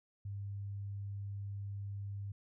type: tone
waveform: sine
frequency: 100 Hz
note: G2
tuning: 35 cents sharp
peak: -39 dBFS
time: 0.25-2.32 s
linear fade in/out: 5 ms
effects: none